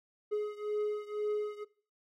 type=beating tone pair; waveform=triangle; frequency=419.4 / 421.4 Hz; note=G#4 / G#4; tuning=+17 / +25 cents; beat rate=2 Hz; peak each=-32 / -34 dBFS; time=0.31-1.65 s; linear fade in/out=20 ms; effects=noise-tail reverb RT60 0.5 s tail -21 dB re dry